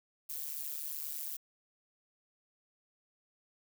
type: noise with amplitude modulation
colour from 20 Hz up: violet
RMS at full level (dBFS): -36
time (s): 0.29-1.37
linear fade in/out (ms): 10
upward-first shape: sine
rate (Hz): 148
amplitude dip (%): 100
effects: none